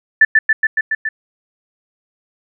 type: tone with echo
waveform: sine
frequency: 1760 Hz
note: A6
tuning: in tune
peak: -4 dBFS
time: 0.21-0.25 s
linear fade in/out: 5 ms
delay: 140 ms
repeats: 6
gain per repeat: -2 dB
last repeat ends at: 1.09 s
effects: none